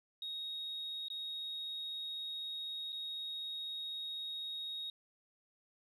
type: tone with dropouts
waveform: sine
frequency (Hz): 3756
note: A#7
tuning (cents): +12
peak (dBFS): -38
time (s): 0.22-4.9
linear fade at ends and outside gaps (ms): 2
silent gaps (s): 1.084-1.101 / 2.922-2.927
effects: tanh soft clip ceiling -36 dBFS